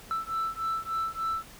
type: beating tone pair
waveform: sine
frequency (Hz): 1323 / 1326.4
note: E6 / E6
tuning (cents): +6 / +10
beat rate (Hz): 3.4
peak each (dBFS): -30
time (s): 0.11-1.44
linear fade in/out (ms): 0
effects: tanh soft clip ceiling -25 dBFS + pink hiss -49 dBFS RMS until 1.59 s